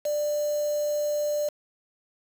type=tone with quantisation; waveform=sine; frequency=593 Hz; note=D5; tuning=17 cents sharp; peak=-24 dBFS; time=0.05-1.49 s; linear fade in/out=5 ms; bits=6; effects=none